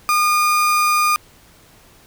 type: tone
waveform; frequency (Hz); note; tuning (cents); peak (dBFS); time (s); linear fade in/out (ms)
35% pulse; 1217; D#6; -39; -12; 0.09-1.16; 0
effects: pink hiss -49 dBFS RMS until 2.06 s